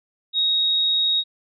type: tone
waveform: sine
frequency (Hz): 3769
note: A#7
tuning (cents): +18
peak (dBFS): -17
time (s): 0.33-1.24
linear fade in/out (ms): 50
effects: none